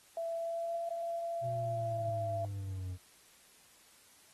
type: tone with pitch glide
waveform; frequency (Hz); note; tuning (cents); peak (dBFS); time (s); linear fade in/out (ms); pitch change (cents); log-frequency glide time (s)
sine; 667 to 677.1; E5 to E5; +20 to +46; -34; 0.17-2.45; 2; +26; 0.37-0.79
type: linear sweep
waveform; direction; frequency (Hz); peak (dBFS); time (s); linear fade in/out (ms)
triangle; down; 124.1 to 89.9; -35; 1.41-2.98; 50
effects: white hiss -62 dBFS RMS until 4.33 s + AAC 32 kbps